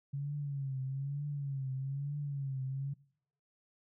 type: tone with vibrato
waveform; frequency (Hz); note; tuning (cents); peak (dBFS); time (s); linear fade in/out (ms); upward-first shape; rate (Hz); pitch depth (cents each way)
sine; 138.59; C#3; 0; -34; 0.13-2.94; 10; triangle; 1.1; 100
effects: noise-tail reverb RT60 0.7 s tail -23 dB re dry